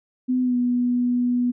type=tone with pitch glide; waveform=sine; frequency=253.3 to 245.2 Hz; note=B3 to B3; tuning=+44 to -12 cents; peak=-18 dBFS; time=0.28-1.52 s; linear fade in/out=20 ms; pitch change=-56 cents; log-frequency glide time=0.42-0.56 s; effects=none